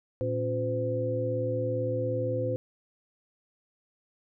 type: tone cluster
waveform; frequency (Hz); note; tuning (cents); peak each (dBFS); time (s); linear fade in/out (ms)
sine; 114.5 / 277.6 / 355.3 / 510; A#2 / C#4 / F4 / C5; -31 / +3 / +30 / -44; -31 / -37 / -37 / -29; 0.21-2.56; 0
effects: none